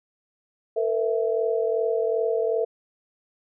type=chord; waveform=sine; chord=A suspended second; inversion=none; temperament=equal with one note detuned; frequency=451.3 / 493.9 / 659.3 Hz; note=A4 / B4 / E5; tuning=+44 / 0 / 0 cents; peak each=-23 / -28 / -27 dBFS; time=0.76-2.65 s; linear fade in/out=10 ms; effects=none